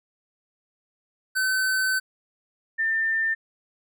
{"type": "tone pair in turn", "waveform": ["square", "sine"], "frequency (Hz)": [1526, 1795.2], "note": ["G6", "A6"], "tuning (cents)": [-47, 34], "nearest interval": "minor third", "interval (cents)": 281, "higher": "second", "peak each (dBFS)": [-22, -21], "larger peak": "second", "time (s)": [[1.35, 2], [2.78, 3.35]], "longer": "first", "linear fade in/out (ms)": 20, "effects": []}